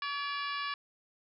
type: harmonic tone with a mistuned harmonic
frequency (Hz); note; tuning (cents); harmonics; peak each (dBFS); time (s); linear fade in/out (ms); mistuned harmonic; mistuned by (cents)
569; C#5; +45; 2 / 3 / 4 / 5 / 6 / 7 / 8 / 9; -36 / -40 / -42 / -44 / -46 / -47 / -48 / -49; 0.02-0.74; 2; 4; +54
effects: none